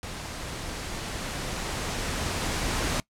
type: noise with level ramp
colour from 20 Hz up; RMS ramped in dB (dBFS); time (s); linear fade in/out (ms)
pink; -37 to -27; 0.03-3; 0
effects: noise-tail reverb RT60 0.1 s tail -22 dB re dry + low-pass 9000 Hz 12 dB/octave